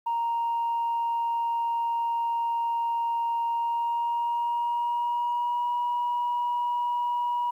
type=tone with pitch glide; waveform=sine; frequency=932.3 to 964.6 Hz; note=A#5 to B5; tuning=0 to -41 cents; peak=-23 dBFS; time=0.06-7.51 s; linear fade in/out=10 ms; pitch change=+59 cents; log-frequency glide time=3.48-5.7 s; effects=tanh soft clip ceiling -21 dBFS + 10-bit